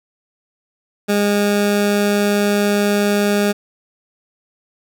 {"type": "tone", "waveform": "20% pulse", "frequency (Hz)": 204.7, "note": "G#3", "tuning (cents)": -25, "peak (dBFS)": -9, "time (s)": [1.08, 3.53], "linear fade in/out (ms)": 20, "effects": []}